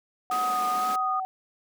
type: tone with pitch glide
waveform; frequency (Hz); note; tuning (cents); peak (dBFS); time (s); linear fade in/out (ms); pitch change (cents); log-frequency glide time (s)
sine; 741 to 756.1; F#5 to F#5; +2 to +37; -28; 0.3-1.25; 0; +35; 0.77-1.02
type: tone with vibrato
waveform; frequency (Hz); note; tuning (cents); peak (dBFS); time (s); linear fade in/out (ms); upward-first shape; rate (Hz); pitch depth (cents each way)
sine; 1244.5; D#6; 0; -25; 0.31-1.2; 5; sine; 2.1; 21
type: high-pass noise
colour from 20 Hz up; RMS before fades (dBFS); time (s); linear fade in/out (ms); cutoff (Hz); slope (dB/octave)
pink; -38; 0.31-0.96; 5; 180; 96
effects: none

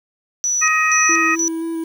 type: tone with tremolo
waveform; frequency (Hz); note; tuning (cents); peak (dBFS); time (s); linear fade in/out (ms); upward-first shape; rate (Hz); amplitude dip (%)
sine; 5920; F#8; 0; -16; 0.44-1.48; 0; square; 2.1; 80
type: harmonic tone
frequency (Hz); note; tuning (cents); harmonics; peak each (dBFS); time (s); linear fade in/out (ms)
629; D#5; +19; 2 / 3 / 4; -18 / -18 / -18; 0.61-1.36; 20
type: tone with vibrato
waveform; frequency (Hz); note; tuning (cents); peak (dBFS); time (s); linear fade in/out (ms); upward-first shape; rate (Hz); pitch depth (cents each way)
triangle; 328.5; E4; -6; -19; 1.09-1.84; 5; square; 3.8; 10
effects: 7-bit

